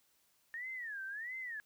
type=tone with vibrato; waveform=sine; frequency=1794 Hz; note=A6; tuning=33 cents sharp; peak=-40 dBFS; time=0.54-1.6 s; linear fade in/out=0 ms; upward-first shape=sine; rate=1.5 Hz; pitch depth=250 cents each way; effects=white hiss -73 dBFS RMS until 1.65 s